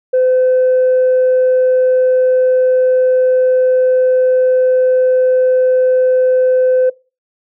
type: tone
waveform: sine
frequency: 511 Hz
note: C5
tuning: 41 cents flat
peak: -7 dBFS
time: 0.13-6.9 s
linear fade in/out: 10 ms
effects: noise-tail reverb RT60 0.3 s tail -22 dB re dry + tanh soft clip ceiling -6 dBFS